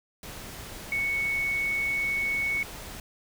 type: tone in noise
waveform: sine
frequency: 2217 Hz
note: C#7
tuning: in tune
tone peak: -25 dBFS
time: 0.92-2.63 s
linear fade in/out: 2 ms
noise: pink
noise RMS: -41 dBFS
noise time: 0.23-3 s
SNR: +13 dB
effects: none